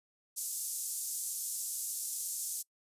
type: band-pass noise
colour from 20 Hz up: pink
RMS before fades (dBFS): -38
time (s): 0.36-2.63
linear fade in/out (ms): 20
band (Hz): 6800 to 13000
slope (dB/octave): 24
effects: noise-tail reverb RT60 0.1 s tail -24 dB re dry + resampled to 32000 Hz